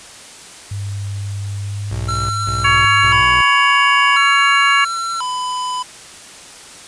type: tone with pitch glide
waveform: sine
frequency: 100.2 to 103.61 Hz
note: G2 to G#2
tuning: +38 to -4 cents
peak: -21 dBFS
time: 0.71-3.21 s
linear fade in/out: 5 ms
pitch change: +58 cents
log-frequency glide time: 1.59-2.12 s
type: tone bursts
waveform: 25% pulse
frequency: 61.74 Hz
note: B1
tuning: in tune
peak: -20 dBFS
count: 3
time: 1.91-3.42 s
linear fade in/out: 5 ms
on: 390 ms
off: 170 ms
type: tone with vibrato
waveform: square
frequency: 1164 Hz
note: D6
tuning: 16 cents flat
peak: -20 dBFS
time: 2.08-5.83 s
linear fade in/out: 10 ms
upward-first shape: square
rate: 0.48 Hz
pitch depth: 260 cents each way
type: harmonic tone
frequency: 560 Hz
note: C#5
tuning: 18 cents sharp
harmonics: 2 / 3 / 4 / 5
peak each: -14 / -16 / -17 / -18 dBFS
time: 2.64-4.85 s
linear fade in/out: 10 ms
effects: white hiss -37 dBFS RMS until 6.87 s + resampled to 22050 Hz